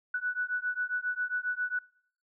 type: beating tone pair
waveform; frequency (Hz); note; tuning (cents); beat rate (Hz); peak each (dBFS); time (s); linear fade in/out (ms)
sine; 1477 / 1484.4; F#6 / F#6; -3 / +5; 7.4; -33 / -32; 0.14-1.79; 5
effects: noise-tail reverb RT60 0.7 s tail -26 dB re dry